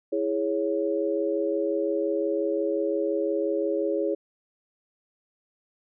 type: chord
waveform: sine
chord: C# minor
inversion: first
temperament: equal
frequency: 329.6 / 415.3 / 554.4 Hz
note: E4 / G#4 / C#5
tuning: 0 / 0 / 0 cents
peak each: -28 / -27 / -28 dBFS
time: 0.12-4.15 s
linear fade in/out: 10 ms
effects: none